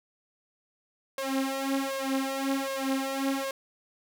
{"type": "tone with flanger", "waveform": "sawtooth", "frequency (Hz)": 270, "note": "C#4", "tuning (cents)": -45, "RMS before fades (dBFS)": -30, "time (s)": [1.18, 3.51], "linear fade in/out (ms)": 2, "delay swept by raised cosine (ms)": [1.8, 5.3], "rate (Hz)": 1.3, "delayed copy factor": 0.95, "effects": []}